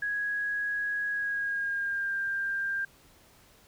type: tone with pitch glide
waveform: sine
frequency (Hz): 1661.2 to 1591.7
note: G#6 to G6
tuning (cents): 0 to +26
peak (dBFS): -28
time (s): 0.02-2.85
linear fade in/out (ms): 5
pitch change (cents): -74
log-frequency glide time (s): 1.1-2.15
effects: pink hiss -59 dBFS RMS until 3.67 s